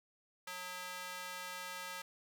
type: tone with high-pass filter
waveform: square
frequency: 181.4 Hz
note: F#3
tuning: 34 cents flat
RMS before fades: -45 dBFS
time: 0.47-2.02 s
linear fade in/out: 5 ms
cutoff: 1200 Hz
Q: 0.92
effects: none